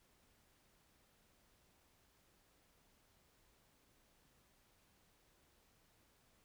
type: silence
effects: pink hiss -73 dBFS RMS until 6.44 s